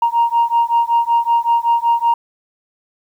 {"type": "beating tone pair", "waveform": "sine", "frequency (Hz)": [932.3, 937.6], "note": ["A#5", "A#5"], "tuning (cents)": [0, 10], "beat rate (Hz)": 5.3, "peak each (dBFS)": [-14, -14], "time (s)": [0.02, 2.14], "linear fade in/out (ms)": 5, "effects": ["tanh soft clip ceiling -7 dBFS", "8-bit"]}